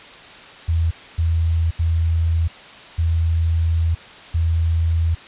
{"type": "tone bursts at uneven times", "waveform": "sine", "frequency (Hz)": 82.41, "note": "E2", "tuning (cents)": 0, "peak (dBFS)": -15, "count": 5, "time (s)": [[0.68, 0.91], [1.18, 1.71], [1.79, 2.48], [2.98, 3.95], [4.34, 5.15]], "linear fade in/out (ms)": 10, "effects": ["white hiss -40 dBFS RMS until 5.27 s", "resampled to 8000 Hz"]}